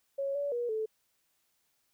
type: tone with pitch steps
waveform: sine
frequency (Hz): 552 / 571 / 480.1 / 437.2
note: C#5 / D5 / B4 / A4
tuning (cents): -7 / -49 / -49 / -11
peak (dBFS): -30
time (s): 0.18-0.86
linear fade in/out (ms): 10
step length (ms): 170
effects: white hiss -75 dBFS RMS until 1.93 s